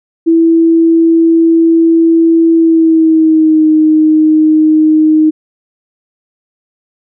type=tone with pitch glide; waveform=sine; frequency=329.6 to 311.1 Hz; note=E4 to D#4; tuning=0 to 0 cents; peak=-4 dBFS; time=0.26-5.31 s; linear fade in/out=20 ms; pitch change=-100 cents; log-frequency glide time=2.54-3.67 s; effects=none